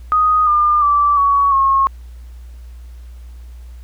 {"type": "tone with pitch steps", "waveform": "sine", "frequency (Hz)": [1245, 1203.3, 1163, 1124, 1086.3], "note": ["D#6", "D6", "D6", "C#6", "C#6"], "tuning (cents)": [1, 42, -17, 24, -35], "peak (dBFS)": -10, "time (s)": [0.12, 1.87], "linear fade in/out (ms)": 0, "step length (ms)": 350, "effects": ["added 60 Hz sine -32 dBFS peak until 3.83 s", "pink hiss -54 dBFS RMS until 3.83 s"]}